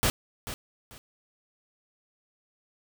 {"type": "noise with echo", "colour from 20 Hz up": "pink", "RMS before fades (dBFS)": -24, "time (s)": [0.03, 0.1], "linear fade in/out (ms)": 0, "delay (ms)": 440, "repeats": 2, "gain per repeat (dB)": -12, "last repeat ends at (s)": 0.98, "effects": []}